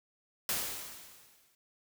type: noise with exponential decay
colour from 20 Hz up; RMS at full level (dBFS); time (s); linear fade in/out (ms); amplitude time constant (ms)
white; -31; 0.49-1.55; 1; 230
effects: none